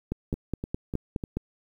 two click trains, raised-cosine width 3 ms, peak -19 / -15 dBFS, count 4 / 7, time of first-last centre 0.34-1.238 / 0.12-1.37 s, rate 3.34 / 4.8 Hz, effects 9-bit

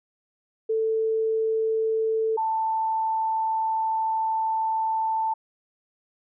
sine tone pair in turn, 443.2 / 886.4 Hz, A4 / A5, +13 / +13 cents, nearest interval octave, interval 1200 cents, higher second, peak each -21 / -22 dBFS, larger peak first, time 0.69-2.37 / 2.37-5.34 s, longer second, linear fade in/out 10 ms, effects none

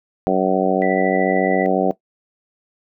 harmonic tone, 94.1 Hz, F#2, 30 cents sharp, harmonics 2 / 3 / 4 / 5 / 6 / 7 / 8, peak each -22 / -22 / -22 / -22 / -22 / -22 / -22 dBFS, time 0.27-1.91 s, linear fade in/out 0 ms
sine tone with tremolo, 1975.5 Hz, B6, in tune, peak -24 dBFS, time 0.82-1.66 s, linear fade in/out 0 ms, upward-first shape sine, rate 13 Hz, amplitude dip 45%
effects noise-tail reverb RT60 0.1 s tail -17 dB re dry

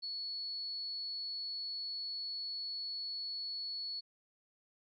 sine tone, 4400 Hz, C#8, 14 cents flat, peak -38 dBFS, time 0.02-4.01 s, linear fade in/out 20 ms, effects none

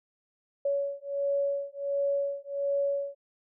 sine beating tone pair, 561 / 562.4 Hz, C#5 / C#5, +21 / +25 cents, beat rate 1.4 Hz, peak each -30 dBFS, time 0.65-3.15 s, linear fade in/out 5 ms, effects none

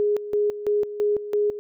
sine tone with tremolo, 415.3 Hz, G#4, in tune, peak -18 dBFS, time 0-1.59 s, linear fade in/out 0 ms, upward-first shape square, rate 3 Hz, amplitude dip 75%, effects none

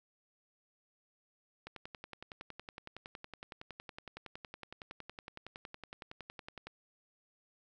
click train, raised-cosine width 0.3 ms, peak -29 dBFS, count 55, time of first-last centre 1.67-6.67 s, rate 10.8 Hz, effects none

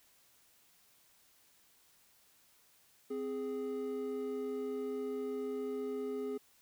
triangle tone pair together, 260.1 / 415.3 Hz, C4 / G#4, -10 / 0 cents, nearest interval minor sixth, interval 810 cents, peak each -39 / -35 dBFS, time 3.1-6.38 s, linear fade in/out 10 ms, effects white hiss -67 dBFS RMS until 6.61 s

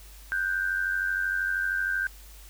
sine tone pair together, 1479 / 1571.9 Hz, F#6 / G6, -1 / +4 cents, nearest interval minor second, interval 105 cents, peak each -31 / -26 dBFS, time 0.32-2.07 s, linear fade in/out 0 ms, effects added 50 Hz sine -46 dBFS peak until 2.49 s + white hiss -52 dBFS RMS until 2.49 s

